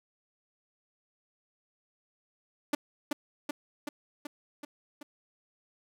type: tone with echo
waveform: sawtooth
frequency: 293.7 Hz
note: D4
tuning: in tune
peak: -21 dBFS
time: 2.73-2.75 s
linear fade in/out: 5 ms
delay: 380 ms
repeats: 6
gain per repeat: -3 dB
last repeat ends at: 5.03 s
effects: none